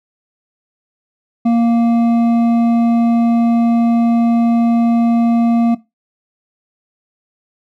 sine tone with hard clipping, 233.1 Hz, A#3, in tune, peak -11 dBFS, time 1.45-5.75 s, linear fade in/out 10 ms, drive 7 dB, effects noise-tail reverb RT60 0.2 s tail -17 dB re dry

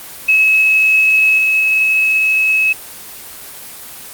sine tone with level steps, 2577 Hz, E7, 40 cents flat, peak -7 / -9 dBFS, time 0.28-2.73 s, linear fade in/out 10 ms, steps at 1.38 s, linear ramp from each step 2 ms, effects white hiss -32 dBFS RMS until 4.13 s + Opus 24 kbps

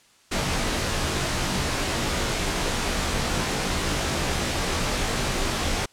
pink noise with comb filter, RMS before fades -25 dBFS, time 0.31-5.86 s, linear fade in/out 10 ms, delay 19 ms, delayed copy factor -0.8, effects white hiss -57 dBFS RMS until 5.92 s + low-pass 8000 Hz 12 dB/octave

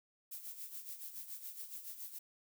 violet noise with tremolo, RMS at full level -45 dBFS, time 0.31-2.19 s, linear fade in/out 10 ms, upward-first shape sine, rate 7.1 Hz, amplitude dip 65%, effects none

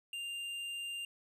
triangle tone with hard clipping, 2794 Hz, F7, in tune, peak -40 dBFS, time 0.13-1.05 s, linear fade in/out 2 ms, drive 11 dB, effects none

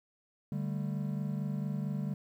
triangle chord, D suspended fourth, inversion none, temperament just, 146.83 / 195.78 / 220.2 Hz, D3 / G3 / A3, 0 / -2 / +2 cents, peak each -33 / -34 / -39 dBFS, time 0.52-2.14 s, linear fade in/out 2 ms, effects 11-bit

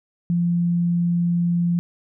sine tone, 172.7 Hz, F3, 19 cents flat, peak -17 dBFS, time 0.3-1.79 s, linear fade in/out 0 ms, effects none

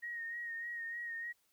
sine tone with vibrato, 1869 Hz, A#6, 4 cents sharp, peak -39 dBFS, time 0.02-1.33 s, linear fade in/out 20 ms, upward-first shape sine, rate 3.3 Hz, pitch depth 33 cents each way, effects white hiss -75 dBFS RMS until 1.52 s

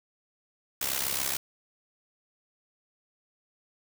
white noise with amplitude modulation, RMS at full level -27 dBFS, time 0.81-1.37 s, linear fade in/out 5 ms, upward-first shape sine, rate 66.9 Hz, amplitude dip 75%, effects none

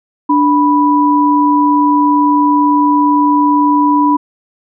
sine tone pair together, 293.7 / 985.6 Hz, D4 / B5, 0 / -4 cents, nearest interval octave + major sixth, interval 2096 cents, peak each -10 dBFS, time 0.29-4.17 s, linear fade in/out 10 ms, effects none

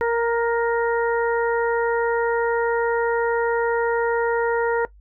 harmonic tone with a mistuned harmonic, 466.2 Hz, A#4, in tune, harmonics 1 / 2 / 3 / 4, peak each -19 / -25 / -29 / -31 dBFS, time 0.01-4.85 s, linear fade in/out 0 ms, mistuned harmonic 3, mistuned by +17 cents, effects noise-tail reverb RT60 0.1 s tail -18 dB re dry + added 50 Hz sine -46 dBFS peak until 5 s

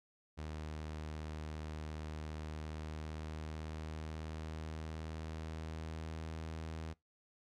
sawtooth tone with pitch glide, 77.3 to 79.98 Hz, D#2 to D#2, -11 to +48 cents, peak -38 dBFS, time 0.37-6.94 s, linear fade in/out 20 ms, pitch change +59 cents, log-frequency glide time 2.42-6.36 s, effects noise-tail reverb RT60 0.2 s tail -23 dB re dry + low-pass 7000 Hz 12 dB/octave

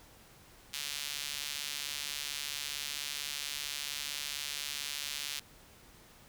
sawtooth tone with high-pass filter, 144.4 Hz, D3, 29 cents flat, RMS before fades -39 dBFS, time 0.73-5.4 s, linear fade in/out 10 ms, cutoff 3300 Hz, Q 1.2, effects pink hiss -58 dBFS RMS until 6.28 s

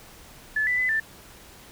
sine tone with pitch steps, 1728 / 1986 / 2010 / 1773 Hz, A6 / B6 / B6 / A6, -32 / +9 / +30 / +13 cents, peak -21 dBFS, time 0.56-1 s, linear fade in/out 5 ms, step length 110 ms, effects pink hiss -48 dBFS RMS until 1.71 s

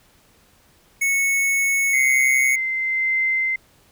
square tone, 2206 Hz, C#7, 9 cents flat, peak -18 dBFS, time 1.01-2.56 s, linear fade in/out 10 ms
sine tone with tremolo, 2075 Hz, C7, 15 cents flat, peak -17 dBFS, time 1.93-3.56 s, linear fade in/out 5 ms, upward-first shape sine, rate 0.97 Hz, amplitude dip 35%
effects pink hiss -56 dBFS RMS until 3.91 s

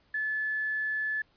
sine tone with quantisation, 1730 Hz, A6, 30 cents flat, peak -28 dBFS, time 0.14-1.22 s, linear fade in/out 5 ms, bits 9, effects pink hiss -67 dBFS RMS until 1.36 s + resampled to 11025 Hz

